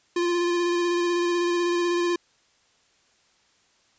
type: tone with vibrato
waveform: square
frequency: 348.1 Hz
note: F4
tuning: 6 cents flat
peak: -22 dBFS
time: 0.16-2.16 s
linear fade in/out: 5 ms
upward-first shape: square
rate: 16 Hz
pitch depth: 14 cents each way
effects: white hiss -63 dBFS RMS until 3.98 s + resampled to 16000 Hz